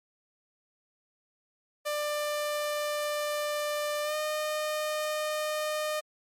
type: tone with pitch glide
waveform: sawtooth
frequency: 594 to 610.7 Hz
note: D5 to D#5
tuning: +20 to -32 cents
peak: -25 dBFS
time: 1.85-6.01 s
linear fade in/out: 20 ms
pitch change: +48 cents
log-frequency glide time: 4.03-4.15 s
effects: MP3 64 kbps